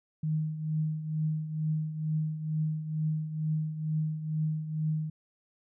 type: tone with tremolo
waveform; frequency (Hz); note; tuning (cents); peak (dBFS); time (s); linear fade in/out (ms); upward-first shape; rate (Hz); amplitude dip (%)
sine; 155.56; D#3; 0; -25; 0.23-5.1; 5; triangle; 2.2; 70
effects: none